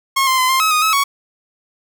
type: tone with pitch steps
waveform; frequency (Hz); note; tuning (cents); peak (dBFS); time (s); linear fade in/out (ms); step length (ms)
sawtooth; 1083 / 1045 / 1024 / 1054 / 1282 / 1238 / 1289 / 1116; C#6 / C6 / C6 / C6 / E6 / D#6 / E6 / C#6; -41 / -2 / -38 / +12 / -49 / -9 / -39 / +11; -9; 0.16-1.04; 10; 110
effects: none